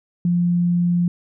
sine tone, 174.61 Hz, F3, in tune, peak -15 dBFS, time 0.25-1.08 s, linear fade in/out 2 ms, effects none

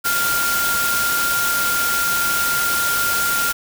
sine tone in noise, 1396.9 Hz, F6, in tune, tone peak -19 dBFS, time 0.04-3.53 s, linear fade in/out 20 ms, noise white, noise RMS -22 dBFS, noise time 0.04-3.53 s, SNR 0 dB, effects none

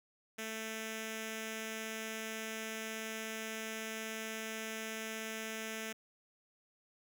5% pulse tone with notch filter, 220.9 Hz, A3, 7 cents sharp, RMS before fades -42 dBFS, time 0.38-5.93 s, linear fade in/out 10 ms, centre 1000 Hz, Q 1.2, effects none

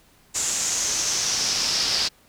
brown noise with band-pass filter sweep, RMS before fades -24 dBFS, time 0.34-2.09 s, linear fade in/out 20 ms, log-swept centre 7300 to 4800 Hz, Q 4.6, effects pink hiss -57 dBFS RMS until 2.28 s

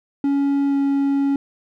triangle tone with pitch glide, 280 to 278.1 Hz, C#4 to C#4, +18 to +6 cents, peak -14 dBFS, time 0.24-1.36 s, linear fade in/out 2 ms, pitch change -12 cents, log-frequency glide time 0.68-0.75 s, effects none

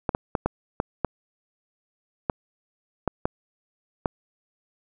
clicks, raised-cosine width 1 ms, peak -8 dBFS, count 10, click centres 0.092 / 0.149 / 0.352 / 0.46 / 0.801 / 1.047 / 2.298 / 3.077 / 3.255 / 4.058 s, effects none

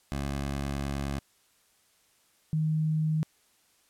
15% pulse / sine tone pair in turn, 69.7 / 156.16 Hz, C#2 / D#3, +10 / +7 cents, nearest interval octave + major second, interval 1397 cents, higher second, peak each -24 dBFS, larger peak neither, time 0.12-1.19 / 2.53-3.23 s, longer first, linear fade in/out 0 ms, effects white hiss -66 dBFS RMS until 3.89 s + low-pass 12000 Hz 12 dB/octave

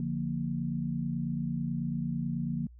sine chord, Bb major, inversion first, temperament just, 145.68 / 174.81 / 233.1 Hz, D3 / F3 / Bb3, -14 / +2 / 0 cents, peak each -34 dBFS, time 0-2.67 s, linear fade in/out 2 ms, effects added 60 Hz sine -49 dBFS peak until 2.79 s

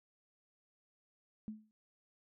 sine tone with exponential decay, 215.6 Hz, A3, 35 cents flat, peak -37 dBFS, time 1.48-1.71 s, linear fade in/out 0 ms, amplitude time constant 50 ms, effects none

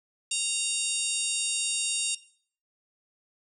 harmonic tone with a mistuned harmonic, 928 Hz, A#5, 8 cents flat, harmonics 3 / 4 / 5 / 6 / 7 / 8 / 9 / 10, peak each -32 / -33 / -38 / -38 / -36 / -35 / -34 / -34 dBFS, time 0.31-2.15 s, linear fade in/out 5 ms, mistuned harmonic 7, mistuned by +81 cents, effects noise-tail reverb RT60 0.5 s tail -17 dB re dry

